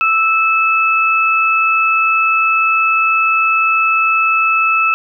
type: tone pair together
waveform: sine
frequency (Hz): 1318.5 / 2611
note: E6 / E7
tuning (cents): 0 / -17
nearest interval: octave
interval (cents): 1183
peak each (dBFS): -13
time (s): 0.01-4.94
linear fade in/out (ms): 0
effects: none

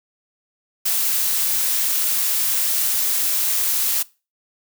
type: noise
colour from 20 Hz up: blue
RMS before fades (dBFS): -20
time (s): 0.85-4.03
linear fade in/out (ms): 10
effects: noise-tail reverb RT60 0.3 s tail -21 dB re dry

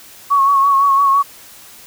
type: tone with vibrato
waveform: sine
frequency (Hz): 1108.7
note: C#6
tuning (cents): 0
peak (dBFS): -9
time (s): 0.3-1.23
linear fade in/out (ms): 20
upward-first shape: sine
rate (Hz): 5.9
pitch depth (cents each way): 39
effects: white hiss -40 dBFS RMS until 1.86 s

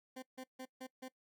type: tone bursts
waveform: 20% pulse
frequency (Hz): 258.8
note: C4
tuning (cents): -19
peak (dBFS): -40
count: 5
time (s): 0.16-1.085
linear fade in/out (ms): 10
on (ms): 65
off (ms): 150
effects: noise-tail reverb RT60 0.1 s tail -21 dB re dry

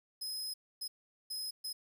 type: tone bursts at uneven times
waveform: sawtooth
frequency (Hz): 5090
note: D#8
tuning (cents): +39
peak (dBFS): -35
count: 4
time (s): 0.21-0.54 / 0.81-0.88 / 1.3-1.51 / 1.64-1.73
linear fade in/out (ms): 10
effects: 11-bit

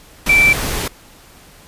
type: tone in noise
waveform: sine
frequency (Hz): 2334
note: D7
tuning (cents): -11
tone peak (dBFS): -8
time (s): 0.29-0.53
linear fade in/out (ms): 5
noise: pink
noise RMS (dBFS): -21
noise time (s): 0.26-0.88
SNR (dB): +10
effects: pink hiss -44 dBFS RMS until 1.67 s + resampled to 32000 Hz

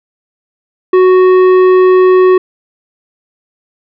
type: tone with tanh clipping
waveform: sine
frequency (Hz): 370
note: F#4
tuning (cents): 0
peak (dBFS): -5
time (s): 0.93-2.38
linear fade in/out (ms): 5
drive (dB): 11
effects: none

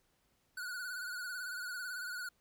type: tone with vibrato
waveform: square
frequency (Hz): 1468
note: F#6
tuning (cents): -14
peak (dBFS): -40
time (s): 0.57-2.29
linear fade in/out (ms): 5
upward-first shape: sine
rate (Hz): 18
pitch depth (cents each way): 59
effects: pink hiss -75 dBFS RMS until 2.4 s

